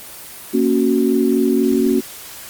sine chord, F# major, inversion first, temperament equal, 233.1 / 277.2 / 370 Hz, A#3 / C#4 / F#4, 0 / 0 / 0 cents, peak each -17 dBFS, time 0.53-2.01 s, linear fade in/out 20 ms, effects white hiss -35 dBFS RMS until 2.49 s + Opus 24 kbps

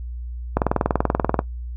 click train, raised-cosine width 1 ms, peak -3 dBFS, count 18, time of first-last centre 0.57-1.391 s, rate 20.7 Hz, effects noise-tail reverb RT60 0.1 s tail -18 dB re dry + added 60 Hz sine -28 dBFS peak until 1.76 s

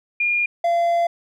sine / triangle tone pair in turn, 2418 / 684.8 Hz, D7 / F5, +50 / -34 cents, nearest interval octave + minor seventh, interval 2184 cents, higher first, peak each -17 / -14 dBFS, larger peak second, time 0.2-0.46 / 0.64-1.07 s, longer second, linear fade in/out 5 ms, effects none

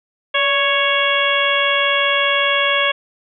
harmonic tone with a mistuned harmonic, 554.4 Hz, C#5, in tune, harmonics 1 / 2 / 3 / 4 / 5 / 6, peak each -21 / -21 / -21 / -21 / -21 / -21 dBFS, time 0.34-2.92 s, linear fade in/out 10 ms, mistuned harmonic 1, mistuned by +50 cents, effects none

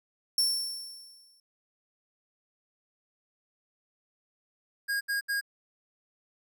sawtooth tone with exponential decay, 5430 Hz, F8, 50 cents flat, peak -19 dBFS, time 0.38-1.4 s, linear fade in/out 2 ms, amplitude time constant 220 ms
square tone bursts, 1630 Hz, G#6, 33 cents flat, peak -28 dBFS, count 3, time 4.88-5.412 s, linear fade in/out 20 ms, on 130 ms, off 71 ms
effects none

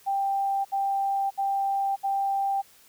sine tone bursts, 788 Hz, G5, 9 cents sharp, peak -23 dBFS, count 4, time 0.06-2.621 s, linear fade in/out 20 ms, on 590 ms, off 67 ms, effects white hiss -56 dBFS RMS until 2.88 s

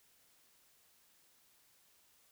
silence, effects white hiss -69 dBFS RMS until 2.31 s

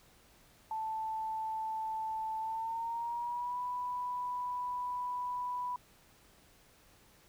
sine tone with pitch glide, 880 to 987.8 Hz, A5 to B5, 0 to 0 cents, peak -34 dBFS, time 0.71-5.76 s, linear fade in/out 2 ms, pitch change +200 cents, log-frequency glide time 2.39-3.59 s, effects pink hiss -63 dBFS RMS until 7.28 s

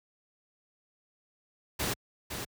pink noise with echo, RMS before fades -31 dBFS, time 1.79-1.94 s, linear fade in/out 10 ms, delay 510 ms, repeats 1, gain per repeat -6 dB, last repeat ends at 2.45 s, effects high-pass 60 Hz 12 dB/octave

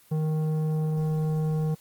triangle tone with tanh clipping, 155.8 Hz, D#3, 3 cents sharp, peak -25 dBFS, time 0.11-1.75 s, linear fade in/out 10 ms, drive 15 dB, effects white hiss -57 dBFS RMS until 1.8 s + Opus 24 kbps

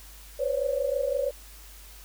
sine tone cluster, 499.5 / 543 / 569 Hz, B4 / C#5 / C#5, +20 / -36 / +45 cents, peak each -30 / -29 / -28 dBFS, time 0.39-1.31 s, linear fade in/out 10 ms, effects added 50 Hz sine -47 dBFS peak until 2.04 s + white hiss -50 dBFS RMS until 2.04 s

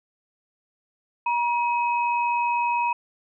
sine tone pair together, 955 / 2544 Hz, A#5 / D#7, +42 / +38 cents, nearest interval octave + perfect fourth, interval 1696 cents, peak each -21 / -29 dBFS, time 1.26-2.93 s, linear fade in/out 5 ms, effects none

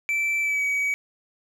triangle tone with pitch glide, 2329 to 2269 Hz, D7 to C#7, -15 to +40 cents, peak -20 dBFS, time 0.09-0.94 s, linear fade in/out 0 ms, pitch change -45 cents, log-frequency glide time 0.41-0.63 s, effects none

